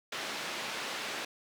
white band-pass noise, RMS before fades -38 dBFS, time 0.12-1.25 s, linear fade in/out 5 ms, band 220 to 3500 Hz, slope 12 dB/octave, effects none

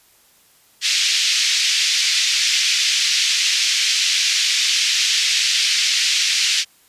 white band-pass noise, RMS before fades -18 dBFS, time 0.81-6.65 s, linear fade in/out 50 ms, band 2200 to 5800 Hz, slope 24 dB/octave, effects white hiss -54 dBFS RMS until 6.88 s + resampled to 32000 Hz

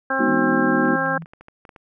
harmonic tone, 266.8 Hz, C4, 34 cents sharp, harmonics 1 / 2 / 3 / 4 / 5 / 6, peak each -29 / -26 / -27 / -28 / -27 / -23 dBFS, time 0.1-1.18 s, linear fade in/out 5 ms
sine chord, G# minor seventh, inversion none, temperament equal, 207.7 / 246.9 / 311.1 / 370 Hz, G#3 / B3 / D#4 / F#4, 0 / 0 / 0 / 0 cents, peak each -26 / -21 / -23 / -25 dBFS, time 0.19-0.96 s, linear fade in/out 10 ms
sine tone with tremolo, 164.81 Hz, E3, in tune, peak -29 dBFS, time 0.27-1.25 s, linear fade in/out 20 ms, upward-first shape triangle, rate 5 Hz, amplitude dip 25%
clicks, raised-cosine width 0.5 ms, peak -28 dBFS, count 11, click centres 0.853 / 0.883 / 1.061 / 1.222 / 1.259 / 1.335 / 1.41 / 1.484 / 1.652 / 1.692 / 1.762 s
effects none

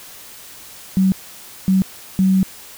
sine tone bursts at uneven times, 189.7 Hz, F#3, 43 cents sharp, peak -11 dBFS, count 3, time 0.97-1.12 / 1.68-1.82 / 2.19-2.43 s, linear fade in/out 0 ms, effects white hiss -39 dBFS RMS until 2.77 s

